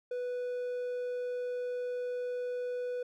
triangle tone, 493.9 Hz, B4, in tune, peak -31 dBFS, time 0.11-3.03 s, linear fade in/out 5 ms, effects none

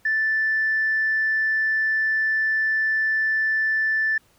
sine tone, 1760 Hz, A6, in tune, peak -18 dBFS, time 0.05-4.18 s, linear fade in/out 5 ms, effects tanh soft clip ceiling -14 dBFS + pink hiss -60 dBFS RMS until 4.38 s

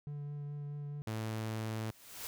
triangle tone with vibrato, 145.3 Hz, D3, 18 cents flat, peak -37 dBFS, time 0.07-1.02 s, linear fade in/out 0 ms, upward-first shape triangle, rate 4.7 Hz, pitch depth 14 cents each way
sawtooth tone, 110.1 Hz, A2, 2 cents sharp, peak -32 dBFS, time 1.07-1.91 s, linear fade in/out 5 ms
white noise with exponential growth, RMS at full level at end -41 dBFS, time 1.67-2.27 s, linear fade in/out 0 ms, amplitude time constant 130 ms
effects none

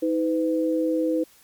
sine tone pair together, 318.3 / 503.7 Hz, D#4 / B4, +39 / +34 cents, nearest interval minor sixth, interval 795 cents, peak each -22 / -24 dBFS, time 0.02-1.24 s, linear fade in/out 10 ms, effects white hiss -55 dBFS RMS until 1.43 s + MP3 96 kbps

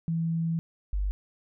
sine tone pair in turn, 164.81 / 49.11 Hz, E3 / G1, 0 / +4 cents, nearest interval octave + major sixth, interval 2096 cents, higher first, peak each -25 dBFS, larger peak neither, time 0.08-0.59 / 0.93-1.11 s, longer first, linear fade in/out 0 ms, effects none

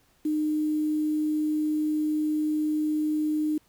sine tone with quantisation, 305.6 Hz, D#4, 31 cents flat, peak -23 dBFS, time 0.25-3.58 s, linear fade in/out 5 ms, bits 8, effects pink hiss -64 dBFS RMS until 3.68 s

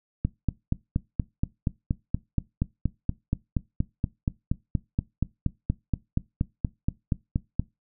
click train, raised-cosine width 5 ms, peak -11 dBFS, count 32, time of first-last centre 0.25-7.596 s, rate 4.22 Hz, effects noise-tail reverb RT60 0.2 s tail -20 dB re dry

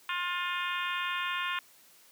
harmonic tone, 354.6 Hz, F4, 26 cents sharp, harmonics 3 / 4 / 5 / 6 / 7 / 8 / 9 / 10, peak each -35 / -37 / -38 / -43 / -38 / -40 / -44 / -44 dBFS, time 0.09-1.59 s, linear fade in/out 2 ms, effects white hiss -59 dBFS RMS until 2.11 s + high-pass 150 Hz 12 dB/octave

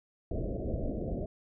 pink low-pass noise, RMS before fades -34 dBFS, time 0.31-1.26 s, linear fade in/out 2 ms, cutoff 670 Hz, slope 96 dB/octave, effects none

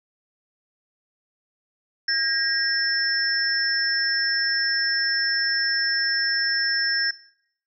sine tone cluster, 1619 / 1882 / 5340 Hz, G#6 / A#6 / E8, -45 / +16 / +22 cents, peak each -24 / -29 / -22 dBFS, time 2.08-7.11 s, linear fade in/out 5 ms, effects noise-tail reverb RT60 0.7 s tail -21 dB re dry

